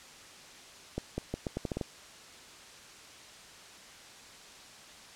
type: accelerating click train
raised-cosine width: 2 ms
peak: -19 dBFS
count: 9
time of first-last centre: 0.98-1.812 s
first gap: 200 ms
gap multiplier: 0.8
effects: white hiss -51 dBFS RMS until 5.15 s + low-pass 7000 Hz 12 dB/octave